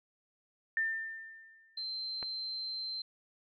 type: tone with exponential decay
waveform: sine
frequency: 1796 Hz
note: A6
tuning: 35 cents sharp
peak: -27 dBFS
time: 0.77-1.83 s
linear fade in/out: 1 ms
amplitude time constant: 230 ms
type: tone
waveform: sine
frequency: 4114 Hz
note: C8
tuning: 30 cents flat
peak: -36 dBFS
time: 1.77-3.02 s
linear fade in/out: 5 ms
type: click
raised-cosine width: 0.5 ms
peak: -27 dBFS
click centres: 2.228 s
effects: none